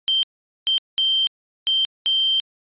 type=tone bursts at uneven times; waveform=sine; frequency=3136 Hz; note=G7; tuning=in tune; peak=-16 dBFS; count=5; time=0.08-0.23 / 0.67-0.78 / 0.98-1.27 / 1.67-1.85 / 2.06-2.4 s; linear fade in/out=0 ms; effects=resampled to 8000 Hz